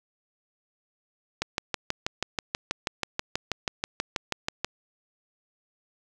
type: click train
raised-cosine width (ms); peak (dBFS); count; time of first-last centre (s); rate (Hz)
0.2; -9; 21; 1.42-4.646; 6.2
effects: none